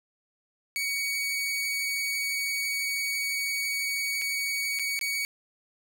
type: tone with dropouts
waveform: sawtooth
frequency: 2247 Hz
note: C#7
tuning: 23 cents sharp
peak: -24 dBFS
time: 0.76-5.25 s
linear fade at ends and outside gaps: 0 ms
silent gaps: 4.215-4.219 / 4.789-4.795 / 4.991-5.012 s
effects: none